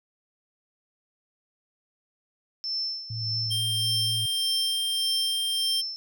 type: tone with tremolo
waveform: sine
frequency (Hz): 5320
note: E8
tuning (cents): +15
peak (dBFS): -26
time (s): 2.64-5.96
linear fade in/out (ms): 0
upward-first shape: sine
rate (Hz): 1.7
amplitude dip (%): 75
type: tone with vibrato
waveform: sine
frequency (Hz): 111.6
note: A2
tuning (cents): +25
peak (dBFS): -31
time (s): 3.1-4.26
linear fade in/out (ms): 5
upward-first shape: square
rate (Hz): 4.1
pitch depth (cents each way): 22
type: tone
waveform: square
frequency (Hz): 3180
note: G7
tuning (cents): +24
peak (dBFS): -26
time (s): 3.5-5.82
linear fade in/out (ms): 20
effects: none